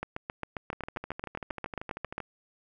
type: two click trains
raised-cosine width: 0.5 ms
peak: -22 / -18 dBFS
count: 20 / 17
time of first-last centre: 0.73-2.203 / 0.03-2.181 s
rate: 12.9 / 7.44 Hz
effects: none